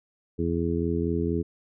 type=harmonic tone; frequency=84.2 Hz; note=E2; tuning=37 cents sharp; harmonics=1 / 2 / 3 / 4 / 5; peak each=-30 / -30 / -30 / -30 / -30 dBFS; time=0.38-1.43 s; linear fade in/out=20 ms; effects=none